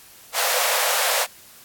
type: high-pass noise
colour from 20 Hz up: pink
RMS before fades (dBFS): -21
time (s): 0.33-1.27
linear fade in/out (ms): 50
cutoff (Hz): 480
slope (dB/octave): 96
effects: white hiss -47 dBFS RMS until 1.64 s + AAC 64 kbps